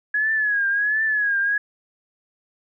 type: tone with vibrato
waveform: sine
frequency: 1680 Hz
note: G#6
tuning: 19 cents sharp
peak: -18 dBFS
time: 0.14-1.58 s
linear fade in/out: 5 ms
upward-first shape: triangle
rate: 1.4 Hz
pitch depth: 100 cents each way
effects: none